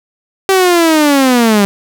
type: linear sweep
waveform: sawtooth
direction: down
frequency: 389.3 to 196 Hz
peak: -3 dBFS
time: 0.49-1.65 s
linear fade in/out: 0 ms
effects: none